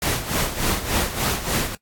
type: noise with tremolo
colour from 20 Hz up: pink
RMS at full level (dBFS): -21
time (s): 0.02-1.75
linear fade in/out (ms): 2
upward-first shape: sine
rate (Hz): 3.4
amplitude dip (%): 70
effects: noise-tail reverb RT60 0.1 s tail -20 dB re dry + AAC 64 kbps